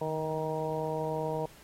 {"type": "harmonic tone with a mistuned harmonic", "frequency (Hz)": 157.2, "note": "D#3", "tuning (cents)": 18, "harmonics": [1, 2, 3, 4, 5, 6], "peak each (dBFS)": [-37, -41, -34, -36, -41, -38], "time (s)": [0.01, 1.46], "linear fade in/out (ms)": 5, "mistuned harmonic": 1, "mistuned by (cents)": -26, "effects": ["pink hiss -56 dBFS RMS until 1.63 s", "AAC 48 kbps"]}